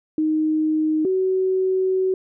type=tone pair in turn; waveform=sine; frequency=311.1 / 376 Hz; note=D#4 / F#4; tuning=0 / +28 cents; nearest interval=minor third; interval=328 cents; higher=second; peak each=-17 dBFS; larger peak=neither; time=0.18-1.05 / 1.05-2.14 s; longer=second; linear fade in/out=2 ms; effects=none